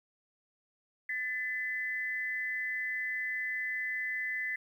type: tone pair together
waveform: sine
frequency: 1760 / 2015 Hz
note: A6 / B6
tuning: 0 / +34 cents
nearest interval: major second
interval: 234 cents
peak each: -36 / -34 dBFS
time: 1.09-4.56 s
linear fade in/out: 5 ms
effects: 11-bit